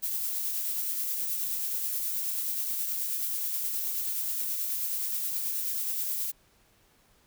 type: noise with tremolo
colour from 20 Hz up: violet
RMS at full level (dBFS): -30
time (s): 0.02-6.32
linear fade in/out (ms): 20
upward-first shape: triangle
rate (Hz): 9.4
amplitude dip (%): 30
effects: pink hiss -64 dBFS RMS until 7.26 s